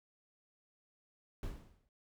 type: noise with exponential decay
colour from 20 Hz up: brown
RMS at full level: -39 dBFS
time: 1.43-1.89 s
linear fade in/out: 1 ms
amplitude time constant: 100 ms
effects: none